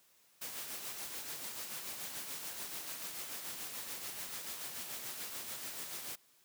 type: noise with tremolo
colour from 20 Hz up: white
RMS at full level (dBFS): -42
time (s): 0.41-6.16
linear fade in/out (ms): 10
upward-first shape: sine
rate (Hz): 6.9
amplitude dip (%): 40
effects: white hiss -68 dBFS RMS until 6.44 s + high-pass 100 Hz 12 dB/octave